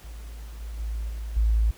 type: tone with level steps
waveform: sine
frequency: 55 Hz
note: A1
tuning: in tune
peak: -36 / -32 / -27 / -30 / -18 dBFS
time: 0.04-1.71 s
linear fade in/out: 5 ms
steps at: 0.6 / 0.79 / 1.09 / 1.36 s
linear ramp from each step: 10 ms
effects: pink hiss -51 dBFS RMS until 1.77 s